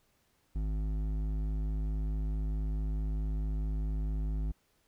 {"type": "tone with hard clipping", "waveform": "triangle", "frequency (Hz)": 52.3, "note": "G#1", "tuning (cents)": 13, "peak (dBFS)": -32, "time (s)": [0.55, 4.52], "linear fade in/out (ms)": 10, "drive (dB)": 14, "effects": ["pink hiss -72 dBFS RMS until 4.87 s"]}